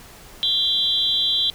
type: tone cluster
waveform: sine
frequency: 3211 / 3474 / 3916 Hz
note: G7 / A7 / B7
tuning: +41 / -23 / -15 cents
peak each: -22 dBFS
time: 0.43-1.5 s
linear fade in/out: 0 ms
effects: pink hiss -44 dBFS RMS until 1.54 s